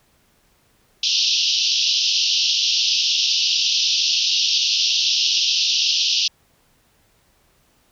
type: band-pass noise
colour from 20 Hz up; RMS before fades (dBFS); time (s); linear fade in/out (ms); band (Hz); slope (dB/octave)
white; -19; 1.03-6.28; 5; 2700 to 5800; 96
effects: pink hiss -60 dBFS RMS until 7.91 s